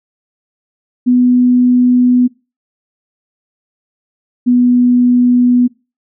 sine tone pair in turn, 248 / 246 Hz, B3 / B3, +7 / -7 cents, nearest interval unison, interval 14 cents, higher first, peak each -6 dBFS, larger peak neither, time 1.06-2.28 / 4.46-5.68 s, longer neither, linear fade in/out 20 ms, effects noise-tail reverb RT60 0.3 s tail -22 dB re dry

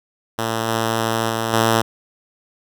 5% pulse tone with level steps, 113 Hz, A2, 47 cents sharp, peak -9 / -7 / -9 / -3 dBFS, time 0.38-1.82 s, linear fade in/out 10 ms, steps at 0.68 / 1.29 / 1.53 s, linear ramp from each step 5 ms, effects none

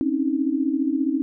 sine tone cluster, 264.5 / 279.4 / 316.3 Hz, C4 / C#4 / D#4, +19 / +14 / +29 cents, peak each -24 dBFS, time 0.01-1.22 s, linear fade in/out 0 ms, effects none

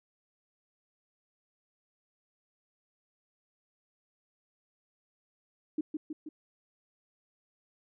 sine tone with echo, 307.5 Hz, D#4, 20 cents flat, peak -27 dBFS, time 5.78-5.81 s, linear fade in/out 5 ms, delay 160 ms, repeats 3, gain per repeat -4 dB, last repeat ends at 6.29 s, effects none

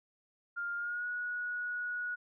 sine tone with pitch glide, 1403 to 1459.2 Hz, F6 to F#6, +8 to -24 cents, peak -34 dBFS, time 0.56-2.16 s, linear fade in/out 20 ms, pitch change +68 cents, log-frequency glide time 0.76-1.06 s, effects none

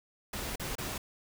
pink noise with dropouts, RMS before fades -37 dBFS, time 0.33-0.98 s, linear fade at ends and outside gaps 5 ms, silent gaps 0.558-0.596 / 0.754-0.782 s, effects none

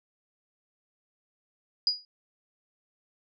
sine tone with exponential decay, 4900 Hz, D#8, 27 cents flat, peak -18 dBFS, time 1.87-2.05 s, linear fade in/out 1 ms, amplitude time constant 38 ms, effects none

